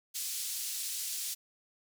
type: band-pass noise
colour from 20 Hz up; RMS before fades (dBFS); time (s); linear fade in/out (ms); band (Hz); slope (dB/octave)
white; -37; 0.14-1.35; 20; 4100 to 12000; 12
effects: none